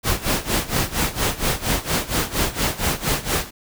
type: noise with tremolo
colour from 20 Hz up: pink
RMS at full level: -19 dBFS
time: 0.03-3.51 s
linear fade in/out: 50 ms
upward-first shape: sine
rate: 4.3 Hz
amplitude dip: 85%
effects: none